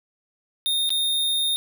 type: tone with dropouts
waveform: square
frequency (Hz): 3674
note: A#7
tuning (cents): -26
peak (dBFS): -21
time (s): 0.66-1.56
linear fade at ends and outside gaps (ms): 0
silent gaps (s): 0.893-0.904
effects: none